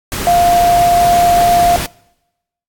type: tone in noise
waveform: sine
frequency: 698.5 Hz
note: F5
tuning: in tune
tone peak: -7 dBFS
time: 0.27-1.76 s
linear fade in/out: 0 ms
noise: pink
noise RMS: -20 dBFS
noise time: 0.12-1.86 s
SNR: +10 dB
effects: noise-tail reverb RT60 0.9 s tail -24 dB re dry + AAC 64 kbps